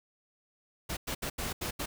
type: noise bursts at uneven times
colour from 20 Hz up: pink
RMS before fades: -35 dBFS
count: 6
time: 0.89-0.97 / 1.07-1.15 / 1.22-1.3 / 1.38-1.53 / 1.61-1.71 / 1.79-1.86 s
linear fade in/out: 10 ms
effects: none